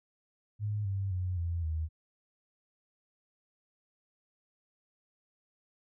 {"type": "tone with pitch steps", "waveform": "sine", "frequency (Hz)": [104.7, 97.69, 91.15, 85.04, 79.35], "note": ["G#2", "G2", "F#2", "F2", "D#2"], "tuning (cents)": [15, -5, -25, -46, 35], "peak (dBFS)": -30, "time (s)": [0.59, 1.89], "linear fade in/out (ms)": 50, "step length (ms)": 260, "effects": []}